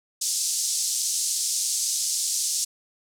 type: band-pass noise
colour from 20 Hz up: pink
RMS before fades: -26 dBFS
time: 0.21-2.65 s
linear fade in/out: 10 ms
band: 5300 to 9300 Hz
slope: 24 dB/octave
effects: none